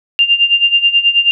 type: tone with tremolo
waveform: sine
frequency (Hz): 2794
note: F7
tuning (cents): 0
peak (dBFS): -5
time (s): 0.19-1.31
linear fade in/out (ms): 0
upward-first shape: sine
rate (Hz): 9.3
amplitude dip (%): 80
effects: none